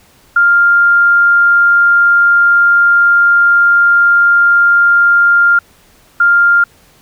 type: tone bursts at uneven times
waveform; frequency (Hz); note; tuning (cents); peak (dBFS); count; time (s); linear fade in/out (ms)
sine; 1399; F6; +3; -5; 2; 0.36-5.59 / 6.2-6.64; 5
effects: pink hiss -47 dBFS RMS until 7.01 s